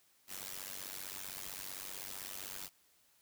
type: noise with amplitude modulation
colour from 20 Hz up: white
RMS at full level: -41 dBFS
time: 0.27-2.7 s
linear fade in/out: 50 ms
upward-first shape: sine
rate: 95.6 Hz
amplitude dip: 100%
effects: white hiss -70 dBFS RMS until 3.21 s